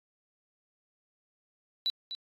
sine tone with echo, 3951 Hz, B7, in tune, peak -25 dBFS, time 1.86-1.9 s, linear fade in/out 0 ms, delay 250 ms, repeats 1, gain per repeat -10 dB, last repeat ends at 2.15 s, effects tanh soft clip ceiling -21 dBFS + AAC 64 kbps

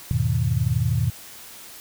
sine chord, E major seventh, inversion none, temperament equal, 82.41 / 103.83 / 123.47 / 155.56 Hz, E2 / G#2 / B2 / D#3, 0 / 0 / 0 / 0 cents, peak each -27 / -24 / -22 / -27 dBFS, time 0.11-1.1 s, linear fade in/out 0 ms, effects white hiss -42 dBFS RMS until 1.8 s

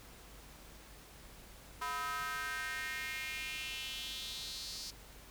square tone with high-pass filter sweep, 142.1 Hz, C#3, 43 cents sharp, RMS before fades -41 dBFS, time 1.81-4.91 s, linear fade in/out 10 ms, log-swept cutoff 1100 to 4900 Hz, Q 3.8, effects added 50 Hz sine -58 dBFS peak until 5.3 s + pink hiss -56 dBFS RMS until 5.3 s

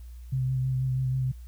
sine tone with vibrato, 130 Hz, C3, 11 cents flat, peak -24 dBFS, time 0.32-1.32 s, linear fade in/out 10 ms, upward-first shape sine, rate 6.2 Hz, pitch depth 22 cents each way, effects added 60 Hz sine -40 dBFS peak until 1.47 s + white hiss -63 dBFS RMS until 1.47 s

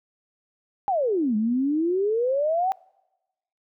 sine exponential two-way sweep, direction down then up, 830.6 to 207.7 to 784 Hz, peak -20 dBFS, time 0.88-2.72 s, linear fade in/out 0 ms, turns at 1.36 s, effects noise-tail reverb RT60 1.0 s tail -26 dB re dry

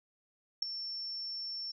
sine tone with ADSR envelope, 5420 Hz, E8, 47 cents sharp, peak -23 dBFS, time 0.62-1.72 s, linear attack 5 ms, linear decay 5 ms, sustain -14 dB, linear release 12 ms, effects none

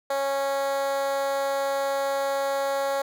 10% pulse tone with high-pass filter, 275.6 Hz, C#4, 10 cents flat, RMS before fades -26 dBFS, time 0.1-3.02 s, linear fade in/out 5 ms, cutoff 610 Hz, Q 6.2, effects none

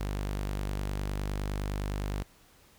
sawtooth tone, 49.76 Hz, G1, 27 cents sharp, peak -27 dBFS, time 0-2.23 s, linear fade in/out 10 ms, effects pink hiss -60 dBFS RMS until 2.78 s

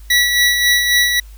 25% pulse tone with tremolo, 1944 Hz, B6, 28 cents flat, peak -6 dBFS, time 0.1-1.2 s, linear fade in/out 5 ms, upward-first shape sine, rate 3.7 Hz, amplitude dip 45%, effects added 51 Hz sine -34 dBFS peak until 1.37 s + white hiss -50 dBFS RMS until 1.37 s

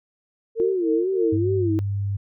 sine tone with tremolo, 453 Hz, A#4, 50 cents flat, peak -19 dBFS, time 0.55-1.41 s, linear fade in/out 50 ms, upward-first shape sine, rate 3.2 Hz, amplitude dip 100%
sine tone with vibrato, 350.5 Hz, F4, 6 cents sharp, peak -20 dBFS, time 0.6-1.79 s, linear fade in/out 0 ms, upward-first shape sine, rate 2.4 Hz, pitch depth 160 cents each way
sine tone with pitch glide, 100.7 to 99.83 Hz, G2 to G2, +47 to +32 cents, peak -22 dBFS, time 1.32-2.17 s, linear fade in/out 10 ms, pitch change -15 cents, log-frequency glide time 1.54-1.62 s
effects none

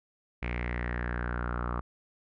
sawtooth tone with low-pass filter sweep, 60.1 Hz, B1, 46 cents flat, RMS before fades -33 dBFS, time 0.42-1.81 s, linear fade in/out 10 ms, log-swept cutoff 2300 to 1200 Hz, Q 6.1, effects none

